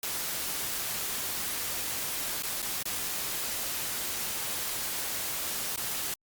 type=noise with dropouts; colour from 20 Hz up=white; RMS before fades=-33 dBFS; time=0.03-6.14 s; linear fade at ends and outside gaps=2 ms; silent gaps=2.424-2.434 / 2.62-2.626 / 2.828-2.855 / 5.761-5.775 s; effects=Opus 48 kbps